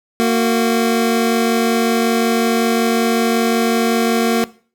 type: tone pair together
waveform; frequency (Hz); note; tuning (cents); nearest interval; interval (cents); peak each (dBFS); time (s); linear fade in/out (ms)
25% pulse; 230 / 367.7; A#3 / F#4; -23 / -11; minor sixth; 812; -10 / -16; 0.2-4.44; 0
effects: noise-tail reverb RT60 0.4 s tail -19 dB re dry